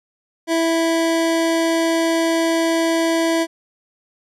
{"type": "tone", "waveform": "25% pulse", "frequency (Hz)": 329.5, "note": "E4", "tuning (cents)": -1, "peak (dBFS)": -12, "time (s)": [0.47, 3.47], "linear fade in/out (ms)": 50, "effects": ["low-pass 11000 Hz 12 dB/octave"]}